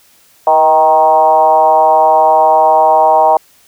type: tone with frequency modulation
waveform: sine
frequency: 784 Hz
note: G5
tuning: in tune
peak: -5 dBFS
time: 0.47-3.37 s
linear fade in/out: 2 ms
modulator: 152 Hz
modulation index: 1.3
effects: white hiss -48 dBFS RMS until 3.67 s